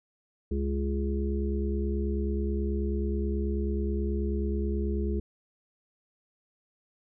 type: harmonic tone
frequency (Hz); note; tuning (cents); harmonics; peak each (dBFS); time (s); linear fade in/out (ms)
69.3; C#2; 0; 1 / 3 / 5 / 6; -28 / -33 / -35 / -36; 0.51-5.2; 5
effects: none